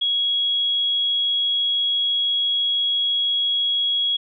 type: tone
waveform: sine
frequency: 3322 Hz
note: G#7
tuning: in tune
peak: -18 dBFS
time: 0.01-4.17 s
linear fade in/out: 10 ms
effects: none